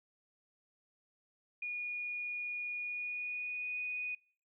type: tone with pitch glide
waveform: sine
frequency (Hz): 2445 to 2479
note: D#7 to D#7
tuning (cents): -31 to -7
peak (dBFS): -36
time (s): 1.62-4.15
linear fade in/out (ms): 5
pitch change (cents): +24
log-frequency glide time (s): 2.76-3.79
effects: noise-tail reverb RT60 0.5 s tail -26 dB re dry